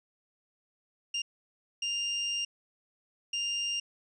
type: tone bursts at uneven times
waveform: 30% pulse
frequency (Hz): 2800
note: F7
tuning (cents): +4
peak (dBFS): -27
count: 3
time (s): 1.14-1.22 / 1.82-2.45 / 3.33-3.8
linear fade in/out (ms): 5
effects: resampled to 22050 Hz

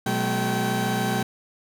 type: tone cluster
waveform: 30% pulse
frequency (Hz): 123.8 / 186.5 / 213.8 / 774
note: B2 / F#3 / A3 / G5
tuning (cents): +5 / +14 / -49 / -22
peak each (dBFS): -26 / -26 / -25 / -25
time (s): 0.06-1.23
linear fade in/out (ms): 5
effects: none

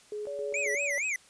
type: tone with tremolo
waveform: sine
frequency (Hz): 419.7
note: G#4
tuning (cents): +18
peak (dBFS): -33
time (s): 0.12-0.75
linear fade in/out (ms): 2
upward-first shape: square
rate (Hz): 3.7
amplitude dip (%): 55
type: tone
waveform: sine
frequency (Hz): 570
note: C#5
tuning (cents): +48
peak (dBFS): -34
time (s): 0.27-0.98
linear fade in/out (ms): 0
type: tone with vibrato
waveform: square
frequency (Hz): 2226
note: C#7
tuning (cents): +7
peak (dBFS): -29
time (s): 0.54-1.16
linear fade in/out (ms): 2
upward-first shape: sine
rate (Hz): 4.3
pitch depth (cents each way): 240
effects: white hiss -58 dBFS RMS until 1.29 s + resampled to 22050 Hz

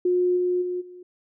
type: tone with level steps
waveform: sine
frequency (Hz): 359.5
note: F#4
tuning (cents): -50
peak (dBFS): -18 / -20 / -25 / -40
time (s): 0.05-1.03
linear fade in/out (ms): 5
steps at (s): 0.36 / 0.61 / 0.8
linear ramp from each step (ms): 20
effects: none

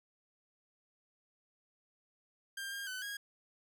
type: tone with pitch steps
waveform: sawtooth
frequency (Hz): 1594 / 1610 / 1510 / 1639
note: G6 / G6 / F#6 / G#6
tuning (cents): +28 / +46 / +35 / -23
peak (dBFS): -36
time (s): 2.57-3.17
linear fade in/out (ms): 5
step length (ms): 150
effects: none

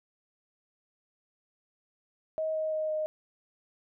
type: tone with pitch steps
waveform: sine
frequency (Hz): 632 / 627.6 / 623.3 / 619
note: D#5 / D#5 / D#5 / D#5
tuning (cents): +27 / +15 / +3 / -9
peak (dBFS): -28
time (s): 2.38-3.06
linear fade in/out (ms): 0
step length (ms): 170
effects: none

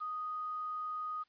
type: tone with quantisation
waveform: sine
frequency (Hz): 1244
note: D#6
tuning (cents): -1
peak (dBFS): -36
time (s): 0-1.24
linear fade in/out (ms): 20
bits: 10
effects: white hiss -75 dBFS RMS until 1.28 s + resampled to 11025 Hz

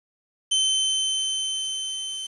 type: tone with level ramp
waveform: sawtooth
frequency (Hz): 3081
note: G7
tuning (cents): -31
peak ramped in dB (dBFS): -15 to -27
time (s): 0.51-2.27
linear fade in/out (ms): 10
effects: resampled to 24000 Hz + 8-bit

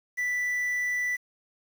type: tone with quantisation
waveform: triangle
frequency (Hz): 1975.5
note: B6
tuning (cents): 0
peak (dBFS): -24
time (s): 0.17-1.17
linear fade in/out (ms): 20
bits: 8
effects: none

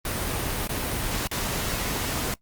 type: noise with dropouts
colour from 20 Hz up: pink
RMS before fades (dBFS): -28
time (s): 0.05-2.34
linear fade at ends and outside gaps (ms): 2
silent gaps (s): 0.674-0.692 / 1.273-1.313
effects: noise-tail reverb RT60 0.1 s tail -21 dB re dry + Opus 32 kbps

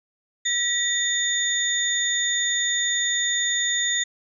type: tone cluster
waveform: sine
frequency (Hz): 1929 / 3611 / 6820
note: B6 / A7 / G#8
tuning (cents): -41 / +44 / +45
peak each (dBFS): -25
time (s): 0.45-4.04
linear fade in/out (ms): 10
effects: none

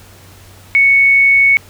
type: tone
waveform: sine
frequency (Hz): 2217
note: C#7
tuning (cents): 0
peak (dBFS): -6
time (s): 0.75-1.57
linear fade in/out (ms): 0
effects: added 95 Hz sine -41 dBFS peak until 1.69 s + pink hiss -42 dBFS RMS until 1.69 s

